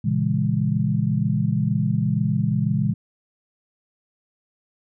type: chord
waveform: sine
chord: A# half-diminished seventh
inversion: none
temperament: equal with one note detuned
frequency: 116.54 / 138.59 / 164.81 / 204.4 Hz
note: A#2 / C#3 / E3 / G#3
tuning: 0 / 0 / 0 / -27 cents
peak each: -24 dBFS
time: 0.04-2.94 s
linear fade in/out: 10 ms
effects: none